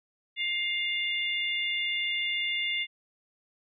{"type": "harmonic tone", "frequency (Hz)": 703, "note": "F5", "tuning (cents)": 11, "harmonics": [3, 4, 5], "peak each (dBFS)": [-30, -32, -34], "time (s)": [0.36, 2.87], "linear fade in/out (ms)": 50, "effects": []}